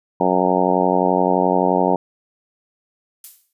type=harmonic tone; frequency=91.6 Hz; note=F#2; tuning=17 cents flat; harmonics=2 / 3 / 4 / 5 / 6 / 7 / 8 / 9 / 10; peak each=-23 / -23 / -23 / -23 / -23 / -23 / -23 / -23 / -23 dBFS; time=0.2-1.96 s; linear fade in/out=5 ms
type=noise with exponential decay; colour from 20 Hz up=violet; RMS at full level=-31 dBFS; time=3.24-3.53 s; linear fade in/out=2 ms; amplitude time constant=63 ms
effects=resampled to 32000 Hz